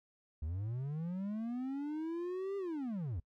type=linear two-way sweep; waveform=triangle; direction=up then down; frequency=71.8 to 401.6 to 71.8 Hz; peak=-34 dBFS; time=0.42-3.2 s; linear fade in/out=5 ms; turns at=2.57 s; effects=noise-tail reverb RT60 0.1 s tail -24 dB re dry